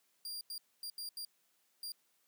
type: tone bursts at uneven times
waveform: sawtooth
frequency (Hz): 4780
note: D8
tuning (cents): +30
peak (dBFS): -38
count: 6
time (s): 0.25-0.41 / 0.5-0.58 / 0.83-0.9 / 0.98-1.09 / 1.17-1.25 / 1.83-1.92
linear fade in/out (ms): 2
effects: white hiss -75 dBFS RMS until 2.27 s + high-pass 150 Hz 12 dB/octave